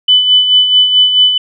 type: tone with tremolo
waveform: sine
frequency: 3000 Hz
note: F#7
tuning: 23 cents sharp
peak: -3 dBFS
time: 0.08-1.38 s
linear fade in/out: 5 ms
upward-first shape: sine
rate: 4.6 Hz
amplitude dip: 55%
effects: none